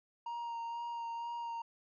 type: tone with vibrato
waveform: triangle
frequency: 935 Hz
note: A#5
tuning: 5 cents sharp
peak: -36 dBFS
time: 0.26-1.62 s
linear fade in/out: 5 ms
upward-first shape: sine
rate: 2.1 Hz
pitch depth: 16 cents each way
effects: resampled to 16000 Hz